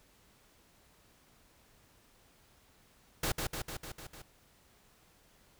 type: noise with echo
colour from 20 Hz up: pink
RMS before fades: -32 dBFS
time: 3.23-3.32 s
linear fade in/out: 5 ms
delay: 150 ms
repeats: 6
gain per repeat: -3 dB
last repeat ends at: 4.22 s
effects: pink hiss -65 dBFS RMS until 5.59 s